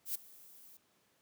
violet noise with ADSR envelope, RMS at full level -35 dBFS, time 0.05-0.77 s, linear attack 100 ms, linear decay 8 ms, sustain -22 dB, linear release 3 ms, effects pink hiss -72 dBFS RMS until 1.21 s + high-pass 150 Hz 12 dB/octave

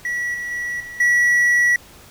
triangle tone with level steps, 1938 Hz, B6, 33 cents flat, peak -19 / -23 / -21 / -30 / -11 dBFS, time 0.05-1.76 s, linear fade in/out 2 ms, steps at 0.34 / 0.51 / 0.8 / 1 s, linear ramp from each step 5 ms, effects pink hiss -45 dBFS RMS until 2.1 s

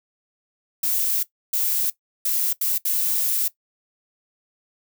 violet noise bursts at uneven times, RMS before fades -22 dBFS, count 5, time 0.83-1.23 / 1.53-1.9 / 2.25-2.53 / 2.61-2.78 / 2.85-3.48 s, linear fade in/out 5 ms, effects noise-tail reverb RT60 0.1 s tail -17 dB re dry

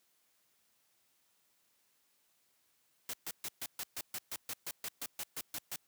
white noise bursts, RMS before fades -40 dBFS, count 16, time 3.09-5.76 s, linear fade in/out 2 ms, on 45 ms, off 130 ms, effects white hiss -74 dBFS RMS until 5.87 s + high-pass 80 Hz 12 dB/octave

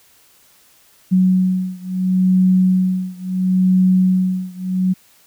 sine beating tone pair, 185 / 185.73 Hz, F#3 / F#3, 0 / +7 cents, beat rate 0.73 Hz, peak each -15 / -16 dBFS, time 1.11-4.94 s, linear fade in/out 20 ms, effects white hiss -52 dBFS RMS until 5.26 s

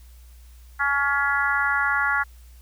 harmonic tone, 281.1 Hz, C#4, 24 cents sharp, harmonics 3 / 4 / 5 / 6 / 7, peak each -29 / -27 / -23 / -25 / -29 dBFS, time 0.79-2.24 s, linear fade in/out 20 ms, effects added 60 Hz sine -44 dBFS peak until 2.61 s + white hiss -58 dBFS RMS until 2.61 s

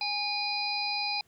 harmonic tone with a mistuned harmonic, 816 Hz, G#5, 31 cents flat, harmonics 1 / 3 / 5 / 6, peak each -34 / -34 / -34 / -34 dBFS, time 0.01-1.21 s, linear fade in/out 2 ms, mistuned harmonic 1, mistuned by +26 cents, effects pink hiss -67 dBFS RMS until 1.27 s

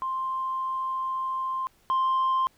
sine tone pair in turn, 1049 / 1049 Hz, C6 / C6, +4 / +4 cents, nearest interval unison, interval 0 cents, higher neither, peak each -26 / -19 dBFS, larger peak second, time 0.02-1.67 / 1.9-2.47 s, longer first, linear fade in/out 0 ms, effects tanh soft clip ceiling -20 dBFS + pink hiss -63 dBFS RMS until 2.57 s

